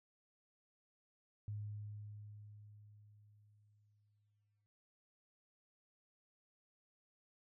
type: tone with exponential decay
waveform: sine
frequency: 104.5 Hz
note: G#2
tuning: 11 cents sharp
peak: -40 dBFS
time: 1.48-4.66 s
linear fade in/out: 0 ms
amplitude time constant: 690 ms
effects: none